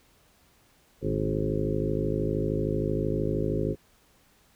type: harmonic tone with a mistuned harmonic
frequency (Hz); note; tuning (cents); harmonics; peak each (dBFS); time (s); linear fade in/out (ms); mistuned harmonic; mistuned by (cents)
53; G#1; +36; 1 / 2 / 3 / 4 / 5 / 6 / 7 / 8 / 10; -35 / -33 / -32 / -37 / -34 / -35 / -32 / -32 / -36; 1.01-3.76; 50; 3; -59
effects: pink hiss -62 dBFS RMS until 4.55 s